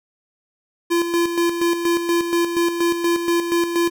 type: tone with tremolo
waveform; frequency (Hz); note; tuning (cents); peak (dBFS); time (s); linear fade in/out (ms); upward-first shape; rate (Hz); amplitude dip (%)
square; 341.7; F4; -38; -16; 0.9-3.9; 20; square; 4.2; 55
effects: none